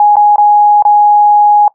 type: tone with dropouts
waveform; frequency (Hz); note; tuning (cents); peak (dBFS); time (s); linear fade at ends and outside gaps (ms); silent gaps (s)
sine; 831; G#5; +1; -3; 0-1.68; 2; 0.157-0.167 / 0.36-0.381 / 0.824-0.851
effects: noise-tail reverb RT60 0.1 s tail -20 dB re dry